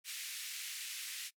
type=band-pass noise; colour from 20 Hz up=pink; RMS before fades=-44 dBFS; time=0.04-1.31 s; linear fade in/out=50 ms; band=2100 to 14000 Hz; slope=24 dB/octave; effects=noise-tail reverb RT60 0.1 s tail -22 dB re dry